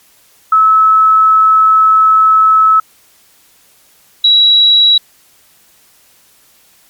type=tone pair in turn; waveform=sine; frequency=1298 / 3890 Hz; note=E6 / B7; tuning=-27 / -27 cents; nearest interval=octave + perfect fifth; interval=1900 cents; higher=second; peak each=-4 dBFS; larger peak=neither; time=0.52-2.8 / 4.24-4.98 s; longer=first; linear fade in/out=5 ms; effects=white hiss -48 dBFS RMS until 6.89 s + MP3 96 kbps